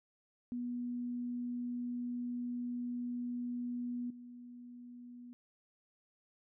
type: tone with level steps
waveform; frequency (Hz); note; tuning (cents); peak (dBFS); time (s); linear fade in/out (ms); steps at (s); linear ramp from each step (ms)
sine; 243.5; B3; -24; -36 / -48; 0.52-5.33; 0; 4.1; 5
effects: none